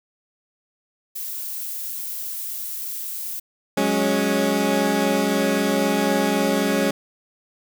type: noise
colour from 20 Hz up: violet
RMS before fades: -30 dBFS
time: 1.15-3.4 s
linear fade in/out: 10 ms
type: chord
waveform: 20% pulse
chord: F# suspended second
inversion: none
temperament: equal with one note detuned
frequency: 183.83 / 207.7 / 277.2 Hz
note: F#3 / G#3 / C#4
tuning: -11 / 0 / 0 cents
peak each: -21 / -17 / -17 dBFS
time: 3.77-6.91 s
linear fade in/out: 5 ms
effects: none